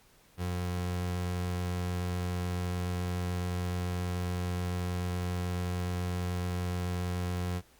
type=tone; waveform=30% pulse; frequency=89.3 Hz; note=F2; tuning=39 cents sharp; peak=-28 dBFS; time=0.37-7.62 s; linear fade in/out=50 ms; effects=pink hiss -62 dBFS RMS until 7.79 s + Opus 48 kbps